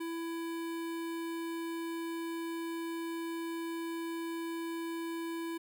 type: tone with notch filter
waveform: square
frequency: 332.5 Hz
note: E4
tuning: 15 cents sharp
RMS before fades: -38 dBFS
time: 0-5.58 s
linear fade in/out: 10 ms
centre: 5800 Hz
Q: 1.7
effects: none